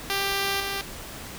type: tone with level steps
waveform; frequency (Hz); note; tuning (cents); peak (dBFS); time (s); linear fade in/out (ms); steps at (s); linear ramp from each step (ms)
5% pulse; 394.6; G4; +11; -13 / -17; 0.1-0.81; 0; 0.6; 2
effects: pink hiss -39 dBFS RMS until 1.38 s